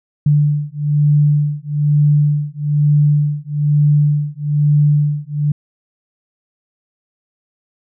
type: beating tone pair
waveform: sine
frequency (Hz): 146.9 / 148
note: D3 / D3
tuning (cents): +1 / +14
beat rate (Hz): 1.1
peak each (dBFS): -14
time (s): 0.26-5.52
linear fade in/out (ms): 5
effects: none